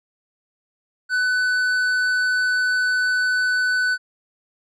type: tone with tanh clipping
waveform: sine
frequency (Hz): 1499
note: F#6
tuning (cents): +22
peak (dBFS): -19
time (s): 1.09-3.98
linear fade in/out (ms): 50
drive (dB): 9
effects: none